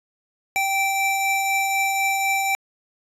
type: tone pair together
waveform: square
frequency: 780 / 2336 Hz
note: G5 / D7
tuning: -9 / -10 cents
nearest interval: octave + perfect fifth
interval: 1899 cents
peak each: -23 dBFS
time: 0.56-2.55 s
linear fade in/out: 0 ms
effects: resampled to 32000 Hz